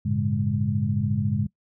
sine tone cluster, 99 / 113 / 141.2 / 205.1 Hz, G2 / A2 / C#3 / G#3, +18 / +47 / +32 / -21 cents, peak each -27 dBFS, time 0.05-1.47 s, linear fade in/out 10 ms, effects noise-tail reverb RT60 0.1 s tail -22 dB re dry

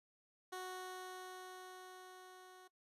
15% pulse tone with level ramp, 369.4 Hz, F#4, 3 cents flat, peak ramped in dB -37 to -51 dBFS, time 0.52-2.68 s, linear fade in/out 10 ms, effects noise-tail reverb RT60 0.1 s tail -18 dB re dry + resampled to 32000 Hz

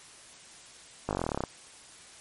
slowing click train, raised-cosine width 1 ms, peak -15 dBFS, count 15, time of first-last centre 1.09-1.438 s, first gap 19 ms, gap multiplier 1.04, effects white hiss -51 dBFS RMS until 2.2 s + MP3 48 kbps

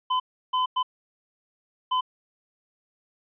square tone bursts at uneven times, 1015 Hz, B5, 47 cents sharp, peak -22 dBFS, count 4, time 0.1-0.2 / 0.53-0.66 / 0.76-0.83 / 1.91-2.01 s, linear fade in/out 10 ms, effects resampled to 8000 Hz

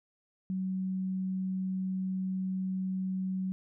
sine tone, 187.9 Hz, F#3, 27 cents sharp, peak -30 dBFS, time 0.5-3.52 s, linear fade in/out 0 ms, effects none

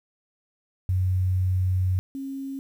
sine tone pair in turn, 92.5 / 271.6 Hz, F#2 / C#4, 0 / -35 cents, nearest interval octave + perfect fifth, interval 1865 cents, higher second, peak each -20 / -30 dBFS, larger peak first, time 0.89-1.99 / 2.15-2.59 s, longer first, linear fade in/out 0 ms, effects 9-bit

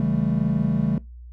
triangle chord, A dominant seventh, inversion first, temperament equal with one note detuned, 138.59 / 164.81 / 198.62 / 220 Hz, C#3 / E3 / G3 / A3, 0 / 0 / +23 / 0 cents, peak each -23 dBFS, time 0-0.98 s, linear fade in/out 2 ms, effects noise-tail reverb RT60 0.2 s tail -21 dB re dry + added 60 Hz sine -38 dBFS peak until 1.32 s

